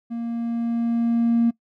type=tone with level ramp; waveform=triangle; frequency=233.1 Hz; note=A#3; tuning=in tune; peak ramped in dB=-24 to -11 dBFS; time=0.1-1.51 s; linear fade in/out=20 ms; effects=noise-tail reverb RT60 0.1 s tail -22 dB re dry + tanh soft clip ceiling -12 dBFS